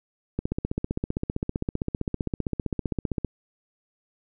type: click train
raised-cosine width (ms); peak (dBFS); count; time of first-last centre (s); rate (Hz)
3; -13; 45; 0.39-3.247; 15.4
effects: none